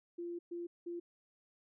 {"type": "tone bursts at uneven times", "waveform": "sine", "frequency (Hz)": 345.2, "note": "F4", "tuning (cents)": -20, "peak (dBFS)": -39, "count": 3, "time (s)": [[0.18, 0.39], [0.51, 0.67], [0.86, 1]], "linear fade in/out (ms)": 10, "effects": []}